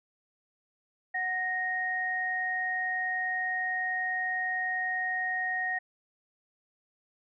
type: tone pair together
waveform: sine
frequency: 740 / 1864.7 Hz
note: F#5 / A#6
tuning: 0 / 0 cents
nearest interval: octave + major third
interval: 1600 cents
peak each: -35 / -29 dBFS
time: 1.14-5.79 s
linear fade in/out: 10 ms
effects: none